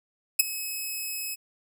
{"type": "tone with ADSR envelope", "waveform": "5% pulse", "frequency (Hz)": 2566, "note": "E7", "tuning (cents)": -47, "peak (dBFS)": -4, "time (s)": [0.39, 1.36], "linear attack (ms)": 9, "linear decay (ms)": 15, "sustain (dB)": -18, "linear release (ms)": 27, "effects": []}